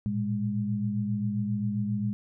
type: tone cluster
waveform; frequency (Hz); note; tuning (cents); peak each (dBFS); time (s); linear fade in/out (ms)
sine; 111.9 / 119.4 / 204.8; A2 / A#2 / G#3; +30 / +42 / -24; -32 / -34 / -28; 0.06-2.13; 0
effects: none